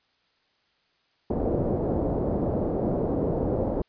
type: low-pass noise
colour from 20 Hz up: white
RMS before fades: -26 dBFS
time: 1.3-3.82 s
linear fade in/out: 5 ms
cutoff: 560 Hz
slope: 24 dB/octave
effects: white hiss -68 dBFS RMS until 3.88 s + resampled to 11025 Hz